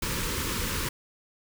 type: band-stop noise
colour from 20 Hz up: pink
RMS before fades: -30 dBFS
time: 0.02-0.89 s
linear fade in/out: 5 ms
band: 550 to 900 Hz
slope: 96 dB/octave
effects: none